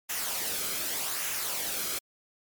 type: noise with flanger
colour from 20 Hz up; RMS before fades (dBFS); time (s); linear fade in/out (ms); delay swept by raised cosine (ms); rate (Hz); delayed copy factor
white; -32; 0.09-1.99; 10; 0.22 to 1.11; 0.84; -0.5
effects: MP3 96 kbps